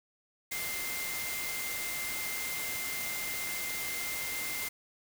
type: tone in noise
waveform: sine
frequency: 2093 Hz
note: C7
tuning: in tune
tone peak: -38 dBFS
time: 0.51-4.69 s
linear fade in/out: 10 ms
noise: white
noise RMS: -37 dBFS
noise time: 0.51-4.69 s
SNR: -4 dB
effects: none